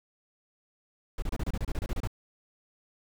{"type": "noise bursts", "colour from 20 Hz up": "brown", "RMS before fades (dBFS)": -30, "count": 13, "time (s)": [1.18, 2.074], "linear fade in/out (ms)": 2, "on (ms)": 42, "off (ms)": 29, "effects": []}